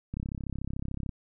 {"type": "click train", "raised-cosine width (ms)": 5, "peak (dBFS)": -22, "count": 33, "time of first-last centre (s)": [0.14, 1.092], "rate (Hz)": 33.6, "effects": []}